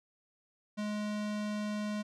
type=tone; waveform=square; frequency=209.8 Hz; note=G#3; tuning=18 cents sharp; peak=-34 dBFS; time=0.77-2.03 s; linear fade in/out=20 ms; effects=low-pass 7000 Hz 12 dB/octave